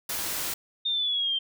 white noise, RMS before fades -31 dBFS, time 0.09-0.54 s, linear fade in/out 5 ms
sine exponential sweep, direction down, 3661 to 3136 Hz, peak -24 dBFS, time 0.85-1.39 s, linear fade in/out 10 ms
effects none

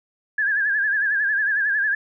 sine tone with vibrato, 1661.2 Hz, G#6, in tune, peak -18 dBFS, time 0.38-1.95 s, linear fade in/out 5 ms, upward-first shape sine, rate 11 Hz, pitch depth 85 cents each way, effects none

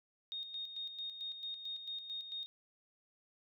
sine tone with tremolo, 3706 Hz, A#7, 11 cents flat, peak -39 dBFS, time 0.32-2.46 s, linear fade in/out 0 ms, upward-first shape square, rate 4.5 Hz, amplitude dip 55%, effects none

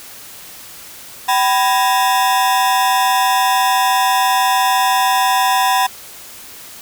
40% pulse ring-modulated tone, 880 Hz, A5, in tune, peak -8 dBFS, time 1.28-5.87 s, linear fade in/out 10 ms, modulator 113 Hz, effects white hiss -36 dBFS RMS until 6.81 s

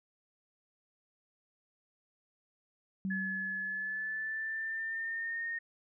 sine tone with exponential decay, 191.3 Hz, G3, 42 cents flat, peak -31 dBFS, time 3.05-4.3 s, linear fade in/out 0 ms, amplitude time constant 270 ms
sine tone with pitch glide, 1710 to 1843.3 Hz, A6 to A#6, -50 to -20 cents, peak -34 dBFS, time 3.1-5.59 s, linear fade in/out 10 ms, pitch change +130 cents, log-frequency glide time 3.61-5.45 s
effects none

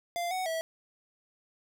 square tone with pitch steps, 693 / 744 / 651 Hz, F5 / F#5 / E5, -14 / +9 / -22 cents, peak -31 dBFS, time 0.16-0.61 s, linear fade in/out 0 ms, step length 150 ms, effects none

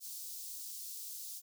white high-pass noise, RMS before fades -45 dBFS, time 0-1.42 s, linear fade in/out 50 ms, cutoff 4400 Hz, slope 24 dB/octave, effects none

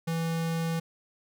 square tone, 164.81 Hz, E3, in tune, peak -28 dBFS, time 0.07-0.8 s, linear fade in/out 10 ms, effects none

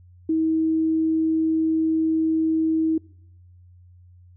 sine tone, 320 Hz, D#4, 49 cents sharp, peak -18 dBFS, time 0.29-2.98 s, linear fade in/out 5 ms, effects noise-tail reverb RT60 0.8 s tail -25 dB re dry + added 89 Hz sine -47 dBFS peak until 4.36 s

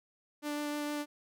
sawtooth tone with vibrato, 294.8 Hz, D4, 7 cents sharp, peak -30 dBFS, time 0.42-1.06 s, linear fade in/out 50 ms, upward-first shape triangle, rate 6.5 Hz, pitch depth 10 cents each way, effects none

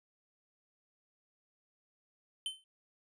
square tone with exponential decay, 3077 Hz, G7, 33 cents flat, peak -32 dBFS, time 2.46-2.64 s, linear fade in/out 1 ms, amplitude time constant 38 ms, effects resampled to 22050 Hz

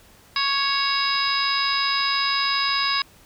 harmonic tone, 554.4 Hz, C#5, in tune, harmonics 2 / 3 / 4 / 5 / 6 / 7 / 8 / 9, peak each -25 / -29 / -29 / -30 / -37 / -27 / -37 / -25 dBFS, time 0.36-3.02 s, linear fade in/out 2 ms, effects pink hiss -52 dBFS RMS until 3.25 s

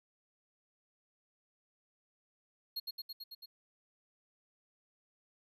square tone with echo, 4285 Hz, C8, 40 cents sharp, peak -36 dBFS, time 2.76-2.8 s, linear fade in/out 10 ms, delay 110 ms, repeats 6, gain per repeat -2 dB, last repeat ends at 3.46 s, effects none

